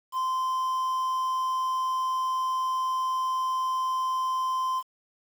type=tone with quantisation; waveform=triangle; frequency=1036 Hz; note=C6; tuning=17 cents flat; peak=-23 dBFS; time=0.12-4.83 s; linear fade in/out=50 ms; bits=8; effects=none